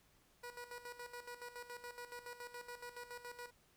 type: tone with tremolo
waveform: 15% pulse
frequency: 485.2 Hz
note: B4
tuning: 31 cents flat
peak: -40 dBFS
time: 0.43-3.51 s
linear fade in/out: 10 ms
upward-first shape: square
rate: 7.1 Hz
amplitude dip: 70%
effects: pink hiss -71 dBFS RMS until 3.76 s